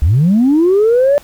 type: linear sweep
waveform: sine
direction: up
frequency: 63.8 to 587.3 Hz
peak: -6 dBFS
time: 0.02-1.18 s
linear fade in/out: 0 ms
effects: tanh soft clip ceiling -4 dBFS + pink hiss -42 dBFS RMS until 1.23 s